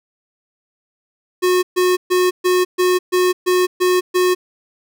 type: tone bursts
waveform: square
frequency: 363.7 Hz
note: F#4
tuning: 30 cents flat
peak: -13 dBFS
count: 9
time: 1.42-4.35 s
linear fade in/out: 20 ms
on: 210 ms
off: 130 ms
effects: none